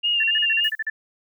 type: tone with vibrato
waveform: sine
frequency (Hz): 2805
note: F7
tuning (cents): +7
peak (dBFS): -18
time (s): 0.03-0.7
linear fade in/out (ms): 20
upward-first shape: sine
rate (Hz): 3.5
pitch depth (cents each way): 43
type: tone bursts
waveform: sine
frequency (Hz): 1760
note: A6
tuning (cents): 0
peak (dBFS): -22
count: 10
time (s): 0.2-0.9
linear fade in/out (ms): 5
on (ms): 34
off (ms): 40
type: noise with exponential decay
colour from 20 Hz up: violet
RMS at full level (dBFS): -37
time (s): 0.64-0.85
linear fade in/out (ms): 1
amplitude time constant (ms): 44
effects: none